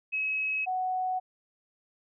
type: tone pair in turn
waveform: sine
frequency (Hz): 2562 / 742.1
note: E7 / F#5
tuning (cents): -50 / +5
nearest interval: octave + major sixth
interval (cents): 2145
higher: first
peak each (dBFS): -27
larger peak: neither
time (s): 0.12-0.66 / 0.66-1.2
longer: neither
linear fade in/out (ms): 20
effects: none